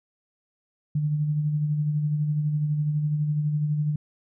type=tone with tremolo; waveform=sine; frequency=149.9 Hz; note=D3; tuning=36 cents sharp; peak=-20 dBFS; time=0.95-3.96 s; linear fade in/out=5 ms; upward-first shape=sine; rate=12 Hz; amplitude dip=40%; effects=none